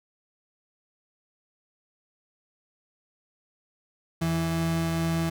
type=tone pair together; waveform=35% pulse; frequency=83.6 / 164.81 Hz; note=E2 / E3; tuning=+25 / 0 cents; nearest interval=octave; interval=1175 cents; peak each=-34 / -23 dBFS; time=4.21-5.3 s; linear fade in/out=10 ms; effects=none